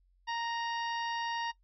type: harmonic tone with a mistuned harmonic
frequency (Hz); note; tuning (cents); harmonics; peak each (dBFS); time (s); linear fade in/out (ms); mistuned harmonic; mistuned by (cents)
931; A#5; -2; 1 / 2 / 3 / 4 / 5 / 6; -34 / -40 / -44 / -46 / -48 / -50; 0.27-1.52; 20; 3; +23
effects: noise-tail reverb RT60 0.1 s tail -19 dB re dry + added 45 Hz sine -65 dBFS peak until 1.63 s